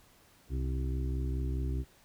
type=harmonic tone; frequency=64.8 Hz; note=C2; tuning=16 cents flat; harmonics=1 / 2 / 4 / 5 / 6; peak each=-31 / -37 / -43 / -45 / -47 dBFS; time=0.49-1.85 s; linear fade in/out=50 ms; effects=pink hiss -62 dBFS RMS until 2.04 s